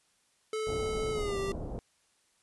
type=tone with pitch glide; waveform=square; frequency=435.1 to 392.1 Hz; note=A4 to G4; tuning=-19 to 0 cents; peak=-32 dBFS; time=0.53-1.52 s; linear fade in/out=2 ms; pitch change=-181 cents; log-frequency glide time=1.11-1.38 s
type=low-pass noise; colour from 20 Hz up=pink; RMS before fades=-38 dBFS; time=0.67-1.79 s; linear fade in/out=0 ms; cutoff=730 Hz; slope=24 dB/octave
effects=white hiss -70 dBFS RMS until 2.42 s + resampled to 24000 Hz